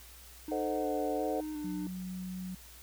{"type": "tone with vibrato", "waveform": "triangle", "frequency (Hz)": 303.6, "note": "D#4", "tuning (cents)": -42, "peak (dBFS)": -34, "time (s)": [0.48, 1.87], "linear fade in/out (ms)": 2, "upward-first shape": "square", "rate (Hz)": 1.4, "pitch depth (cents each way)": 21}
{"type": "chord", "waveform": "sine", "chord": "A diminished seventh", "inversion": "none", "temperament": "equal", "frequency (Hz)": [440, 523.3, 622.3, 740], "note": ["A4", "C5", "Eb5", "Gb5"], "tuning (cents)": [0, 0, 0, 0], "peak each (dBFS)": [-36, -36, -39, -37], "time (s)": [0.51, 1.41], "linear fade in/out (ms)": 10}
{"type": "tone", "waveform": "sine", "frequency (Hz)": 184.1, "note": "F#3", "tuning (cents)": -8, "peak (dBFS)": -37, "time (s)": [1.64, 2.55], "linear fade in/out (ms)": 5}
{"effects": ["added 60 Hz sine -54 dBFS peak until 2.82 s", "white hiss -54 dBFS RMS until 2.82 s"]}